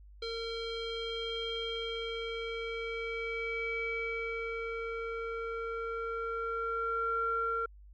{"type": "tone with low-pass filter sweep", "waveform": "square", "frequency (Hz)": 457.6, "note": "A#4", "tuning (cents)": -32, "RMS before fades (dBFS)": -36, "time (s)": [0.22, 7.66], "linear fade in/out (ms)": 5, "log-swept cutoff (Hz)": [3900, 1300], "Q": 7, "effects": ["added 50 Hz sine -51 dBFS peak until 7.93 s"]}